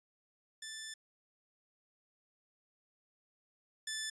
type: tone pair in turn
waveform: 10% pulse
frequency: 1760 / 1751.2 Hz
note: A6 / A6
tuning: 0 / -9 cents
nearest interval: unison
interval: 9 cents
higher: first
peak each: -34 / -28 dBFS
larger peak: second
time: 0.62-0.94 / 3.87-4.1 s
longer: first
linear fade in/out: 5 ms
effects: resampled to 22050 Hz